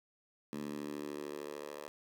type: tone with high-pass filter sweep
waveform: 10% pulse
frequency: 73.42 Hz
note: D2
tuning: in tune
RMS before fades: -43 dBFS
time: 0.53-1.88 s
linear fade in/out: 0 ms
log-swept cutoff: 210 to 580 Hz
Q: 2.3
effects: none